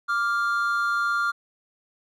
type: tone pair together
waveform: triangle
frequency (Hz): 1174.7 / 1397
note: D6 / F6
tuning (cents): 0 / 0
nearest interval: minor third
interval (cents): 300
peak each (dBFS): -25 / -21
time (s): 0.08-1.32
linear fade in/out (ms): 20
effects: none